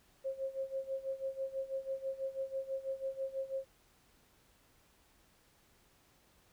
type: tone with tremolo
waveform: sine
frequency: 536 Hz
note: C5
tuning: 42 cents sharp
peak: -33 dBFS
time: 0.24-3.65 s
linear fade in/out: 20 ms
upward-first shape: sine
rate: 6.1 Hz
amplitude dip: 85%
effects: pink hiss -68 dBFS RMS until 6.52 s